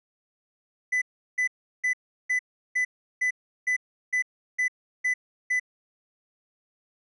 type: tone bursts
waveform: triangle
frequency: 2000 Hz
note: B6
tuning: 21 cents sharp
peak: -20 dBFS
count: 11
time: 0.92-5.598 s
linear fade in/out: 10 ms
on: 98 ms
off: 360 ms
effects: resampled to 24000 Hz